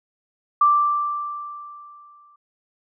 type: tone with exponential decay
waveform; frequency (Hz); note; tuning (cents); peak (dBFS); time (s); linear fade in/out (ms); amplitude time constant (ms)
sine; 1174.7; D6; 0; -11; 0.61-2.36; 5; 380
effects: none